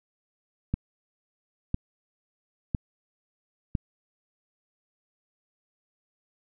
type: click train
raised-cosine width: 5 ms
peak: -13 dBFS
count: 4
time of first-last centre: 0.74-3.752 s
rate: 0.996 Hz
effects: none